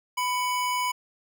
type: tone pair together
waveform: square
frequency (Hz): 995 / 2243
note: B5 / C#7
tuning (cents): +13 / +20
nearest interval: octave + major second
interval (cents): 1407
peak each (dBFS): -26 / -33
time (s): 0.17-0.92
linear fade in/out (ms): 10
effects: none